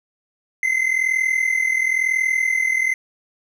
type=tone pair together; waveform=triangle; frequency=2052 / 2093 Hz; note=C7 / C7; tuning=-34 / 0 cents; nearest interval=unison; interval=34 cents; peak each=-17 / -20 dBFS; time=0.63-2.94 s; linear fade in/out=2 ms; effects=none